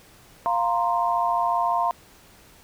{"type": "chord", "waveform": "sine", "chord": "F suspended fourth", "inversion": "none", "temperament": "equal", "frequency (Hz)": [698.5, 932.3, 1046.5], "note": ["F5", "Bb5", "C6"], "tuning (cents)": [0, 0, 0], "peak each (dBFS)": [-24, -24, -25], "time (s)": [0.46, 1.91], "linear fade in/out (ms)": 0, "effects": ["pink hiss -52 dBFS RMS until 2.63 s"]}